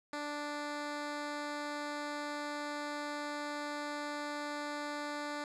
10% pulse tone, 293.7 Hz, D4, in tune, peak -29 dBFS, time 0.13-5.44 s, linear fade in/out 2 ms, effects low-pass 7000 Hz 12 dB/octave

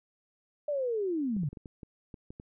sine linear sweep, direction down, 603 to 130.81 Hz, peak -28 dBFS, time 0.68-1.49 s, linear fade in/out 5 ms
clicks, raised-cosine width 3 ms, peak -31 dBFS, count 9, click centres 1.366 / 1.434 / 1.53 / 1.572 / 1.658 / 1.832 / 2.142 / 2.305 / 2.399 s
effects none

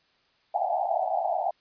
white band-pass noise, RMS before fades -27 dBFS, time 0.54-1.51 s, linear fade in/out 5 ms, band 640 to 820 Hz, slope 96 dB/octave, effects white hiss -66 dBFS RMS until 1.6 s + resampled to 11025 Hz

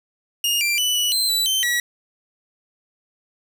sawtooth tone with pitch steps, 2842 / 2364 / 2979 / 2948 / 4107 / 3959 / 3100 / 1928 Hz, F7 / D7 / F#7 / F#7 / C8 / B7 / G7 / B6, +30 / +11 / +11 / -7 / -33 / +3 / -20 / -42 cents, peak -15 dBFS, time 0.44-1.8 s, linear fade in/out 2 ms, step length 170 ms, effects none

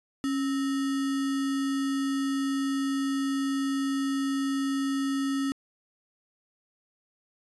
sine tone with sample-and-hold, 273.9 Hz, C#4, 21 cents flat, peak -25 dBFS, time 0.24-5.52 s, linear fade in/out 0 ms, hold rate 1575 Hz, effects resampled to 24000 Hz

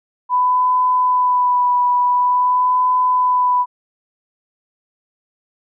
sine tone with vibrato, 994 Hz, B5, 11 cents sharp, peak -12 dBFS, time 0.29-3.66 s, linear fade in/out 50 ms, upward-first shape sine, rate 0.47 Hz, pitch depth 19 cents each way, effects none

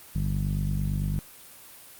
sawtooth tone with low-pass filter, 49 Hz, G1, in tune, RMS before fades -27 dBFS, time 0.15-1.19 s, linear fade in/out 0 ms, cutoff 170 Hz, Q 4.7, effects white hiss -48 dBFS RMS until 1.99 s + Opus 32 kbps

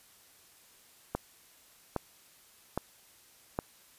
click train, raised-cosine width 1 ms, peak -16 dBFS, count 4, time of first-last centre 1.15-3.589 s, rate 1.23 Hz, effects white hiss -60 dBFS RMS until 3.98 s + resampled to 32000 Hz

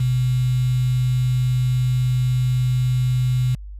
sine tone with quantisation, 126.3 Hz, B2, 39 cents sharp, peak -16 dBFS, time 0-3.55 s, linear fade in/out 5 ms, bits 6, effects added 50 Hz sine -32 dBFS peak until 3.79 s + resampled to 32000 Hz

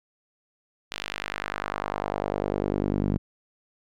sawtooth tone with band-pass filter sweep, 50 Hz, G1, 35 cents sharp, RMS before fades -29 dBFS, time 0.91-3.18 s, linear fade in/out 5 ms, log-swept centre 3300 to 200 Hz, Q 1.3, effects none

